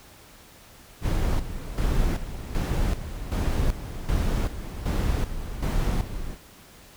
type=noise with tremolo; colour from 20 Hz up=brown; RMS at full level=-23 dBFS; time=1.01-6.38 s; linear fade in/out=50 ms; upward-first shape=square; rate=1.3 Hz; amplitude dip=70%; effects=pink hiss -50 dBFS RMS until 6.96 s